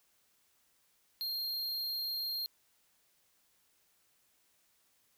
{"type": "tone", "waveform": "square", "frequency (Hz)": 4211, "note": "C8", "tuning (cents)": 10, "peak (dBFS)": -35, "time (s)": [1.21, 2.46], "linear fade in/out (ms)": 0, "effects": ["white hiss -72 dBFS RMS until 5.17 s"]}